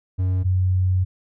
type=tone pair in turn; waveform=triangle / sine; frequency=92.5 / 92.5 Hz; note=F#2 / F#2; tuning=0 / 0 cents; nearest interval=unison; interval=0 cents; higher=neither; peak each=-16 dBFS; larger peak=neither; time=0.18-0.44 / 0.44-1.05 s; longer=second; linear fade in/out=20 ms; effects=none